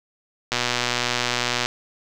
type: click train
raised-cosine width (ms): 0.2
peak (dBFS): -4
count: 140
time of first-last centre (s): 0.52-1.659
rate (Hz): 122
effects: none